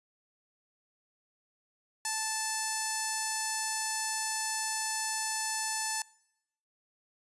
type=tone with notch filter; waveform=5% pulse; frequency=878 Hz; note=A5; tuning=4 cents flat; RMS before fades=-33 dBFS; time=2.05-6.02 s; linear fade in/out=2 ms; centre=3200 Hz; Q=1.2; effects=noise-tail reverb RT60 0.8 s tail -24 dB re dry + resampled to 24000 Hz